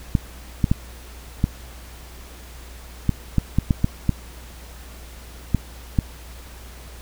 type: clicks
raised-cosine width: 5 ms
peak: -4 dBFS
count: 12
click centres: 0.152 / 0.642 / 0.715 / 1.441 / 3.093 / 3.383 / 3.586 / 3.708 / 3.844 / 4.093 / 5.547 / 5.988 s
effects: added 60 Hz sine -39 dBFS peak until 7.01 s + pink hiss -44 dBFS RMS until 7.01 s